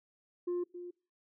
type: tone with echo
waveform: sine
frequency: 353.2 Hz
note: F4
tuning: 20 cents sharp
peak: -29 dBFS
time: 0.47-0.64 s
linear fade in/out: 10 ms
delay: 270 ms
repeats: 1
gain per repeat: -12 dB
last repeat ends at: 0.91 s
effects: noise-tail reverb RT60 0.4 s tail -25 dB re dry + tanh soft clip ceiling -30 dBFS